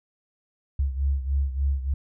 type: beating tone pair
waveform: sine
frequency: 68 / 71.4 Hz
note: C#2 / D2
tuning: -33 / -48 cents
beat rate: 3.4 Hz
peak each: -23 / -28 dBFS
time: 0.79-1.94 s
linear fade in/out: 5 ms
effects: none